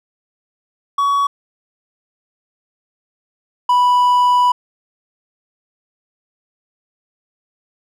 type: tone pair in turn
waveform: triangle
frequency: 1125 / 985.9 Hz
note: C#6 / B5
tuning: +25 / -3 cents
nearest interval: major second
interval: 228 cents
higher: first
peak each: -11 / -8 dBFS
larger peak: second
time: 0.98-1.27 / 3.69-4.52 s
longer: second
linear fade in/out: 5 ms
effects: none